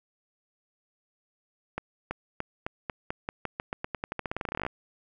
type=accelerating click train; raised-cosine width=0.5 ms; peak=-16 dBFS; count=29; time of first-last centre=1.78-4.665 s; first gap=330 ms; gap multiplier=0.89; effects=none